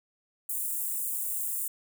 white high-pass noise, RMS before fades -32 dBFS, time 0.49-1.68 s, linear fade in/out 5 ms, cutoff 7800 Hz, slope 48 dB/octave, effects none

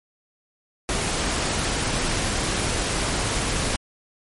pink noise, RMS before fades -24 dBFS, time 0.89-3.76 s, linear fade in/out 0 ms, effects MP3 48 kbps

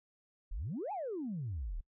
sine exponential two-way sweep, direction up then down, 32.7 to 875 to 32.7 Hz, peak -35 dBFS, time 0.51-1.81 s, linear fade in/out 10 ms, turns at 0.92 s, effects noise-tail reverb RT60 0.1 s tail -25 dB re dry + tanh soft clip ceiling -32 dBFS

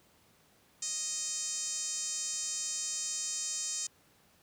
5% pulse tone with band-pass filter, 622.3 Hz, D#5, in tune, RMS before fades -36 dBFS, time 0.82-3.87 s, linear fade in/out 5 ms, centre 7000 Hz, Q 3.8, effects pink hiss -65 dBFS RMS until 4.42 s + high-pass 80 Hz 12 dB/octave

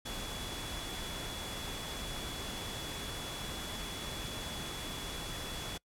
sine tone in noise, 3400 Hz, G#7, 40 cents sharp, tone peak -45 dBFS, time 0.05-5.78 s, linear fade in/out 10 ms, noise pink, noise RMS -41 dBFS, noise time 0.05-5.78 s, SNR -7 dB, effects noise-tail reverb RT60 0.1 s tail -25 dB re dry + low-pass 12000 Hz 12 dB/octave

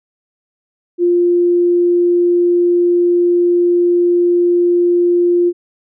sine tone, 350 Hz, F4, 4 cents sharp, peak -9 dBFS, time 0.98-5.53 s, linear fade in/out 50 ms, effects none

